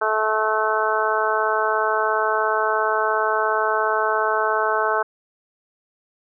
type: harmonic tone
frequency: 217.1 Hz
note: A3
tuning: 23 cents flat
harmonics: 2 / 3 / 4 / 5 / 6 / 7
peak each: -25 / -25 / -25 / -25 / -25 / -25 dBFS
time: 0.01-5.03 s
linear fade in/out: 10 ms
effects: none